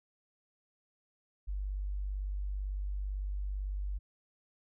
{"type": "tone", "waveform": "sine", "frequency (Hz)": 48.96, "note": "G1", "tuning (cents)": -1, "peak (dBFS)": -33, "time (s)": [1.47, 3.99], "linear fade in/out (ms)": 20, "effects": []}